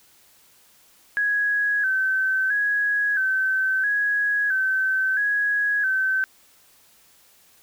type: tone with vibrato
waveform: sine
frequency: 1600 Hz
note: G6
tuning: 35 cents sharp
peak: -19 dBFS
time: 1.17-6.24 s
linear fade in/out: 0 ms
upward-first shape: square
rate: 0.75 Hz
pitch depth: 68 cents each way
effects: white hiss -56 dBFS RMS until 7.62 s